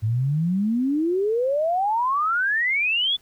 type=exponential sweep; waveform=sine; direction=up; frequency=104.3 to 3509 Hz; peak=-19 dBFS; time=0.02-3.17 s; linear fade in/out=20 ms; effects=pink hiss -58 dBFS RMS until 3.21 s